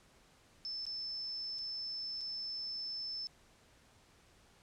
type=tone with dropouts; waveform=sine; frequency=5274 Hz; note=E8; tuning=in tune; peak=-38 dBFS; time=0.65-3.27 s; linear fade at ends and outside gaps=0 ms; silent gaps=0.853-0.866 / 1.585-1.589 / 2.209-2.213 s; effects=pink hiss -65 dBFS RMS until 4.62 s + low-pass 9000 Hz 12 dB/octave